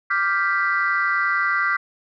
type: chord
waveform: sine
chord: G dominant seventh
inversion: second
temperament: equal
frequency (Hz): 1174.7 / 1396.9 / 1568 / 1975.5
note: D6 / F6 / G6 / B6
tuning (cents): 0 / 0 / 0 / 0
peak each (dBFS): -23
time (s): 0.1-1.77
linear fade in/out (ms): 10
effects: tanh soft clip ceiling -10 dBFS